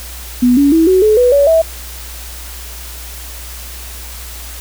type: tone with pitch steps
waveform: sine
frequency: 246.5 / 283.2 / 325.3 / 373.6 / 429.2 / 493 / 566.3 / 650.5 Hz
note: B3 / C#4 / E4 / F#4 / A4 / B4 / C#5 / E5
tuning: -3 / +37 / -23 / +17 / -43 / -3 / +37 / -23 cents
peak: -6 dBFS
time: 0.42-1.62 s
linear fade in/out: 10 ms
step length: 150 ms
effects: added 60 Hz sine -29 dBFS peak until 4.6 s + white hiss -31 dBFS RMS until 4.6 s